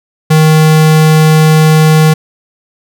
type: tone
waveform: square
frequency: 156.4 Hz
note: D#3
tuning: 9 cents sharp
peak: -4 dBFS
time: 0.3-2.14 s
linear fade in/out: 10 ms
effects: none